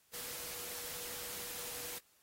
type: tone in noise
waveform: sine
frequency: 485.7 Hz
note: B4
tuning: 29 cents flat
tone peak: -55 dBFS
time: 0.13-1.99 s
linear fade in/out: 10 ms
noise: white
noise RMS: -44 dBFS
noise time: 0.13-1.99 s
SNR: -14 dB
effects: white hiss -70 dBFS RMS until 2.22 s + AAC 48 kbps